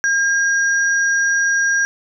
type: tone pair together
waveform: sine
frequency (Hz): 1616 / 5759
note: G#6 / F#8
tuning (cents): -48 / -48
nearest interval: octave + minor seventh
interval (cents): 2200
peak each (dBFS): -14 / -23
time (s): 0.04-1.85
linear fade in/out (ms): 0
effects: none